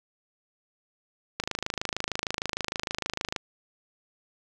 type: click train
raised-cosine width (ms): 0.2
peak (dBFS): -11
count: 53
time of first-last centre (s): 1.4-3.362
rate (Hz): 26.5
effects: none